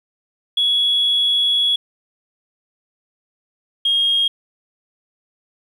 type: tone pair in turn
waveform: sine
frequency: 3362 / 3251 Hz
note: G#7 / G#7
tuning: +20 / -38 cents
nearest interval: minor second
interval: 58 cents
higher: first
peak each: -13 dBFS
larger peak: neither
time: 0.57-1.76 / 3.85-4.28 s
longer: first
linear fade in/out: 5 ms
effects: tanh soft clip ceiling -9 dBFS + 8-bit